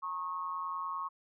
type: tone with amplitude modulation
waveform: sine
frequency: 1093 Hz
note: C#6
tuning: 25 cents flat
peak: -31 dBFS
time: 0.02-1.09 s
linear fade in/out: 20 ms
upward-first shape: sine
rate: 170 Hz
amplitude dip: 75%
effects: none